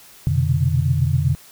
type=tone cluster; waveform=sine; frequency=88.5 / 124.3 / 132.2 / 149.3 Hz; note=F2 / B2 / C3 / D3; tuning=+23 / +12 / +18 / +29 cents; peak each=-21 dBFS; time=0.27-1.35 s; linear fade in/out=0 ms; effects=white hiss -46 dBFS RMS until 1.51 s